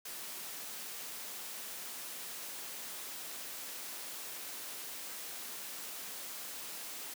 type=noise; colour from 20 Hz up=white; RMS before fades=-44 dBFS; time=0.05-7.14 s; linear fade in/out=5 ms; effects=high-pass 200 Hz 12 dB/octave